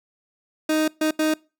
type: tone bursts at uneven times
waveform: 30% pulse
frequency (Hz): 311.1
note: D#4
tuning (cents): 0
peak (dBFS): -16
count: 3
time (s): 0.69-0.88 / 1.01-1.11 / 1.19-1.34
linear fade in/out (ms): 5
effects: noise-tail reverb RT60 0.3 s tail -24 dB re dry